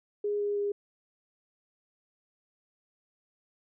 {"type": "tone with pitch steps", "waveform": "sine", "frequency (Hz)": [412.8, 409.9, 407.1], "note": ["G#4", "G#4", "G#4"], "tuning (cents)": [-10, -23, -35], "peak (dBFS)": -27, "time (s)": [0.24, 0.72], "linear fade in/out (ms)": 5, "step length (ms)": 160, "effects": []}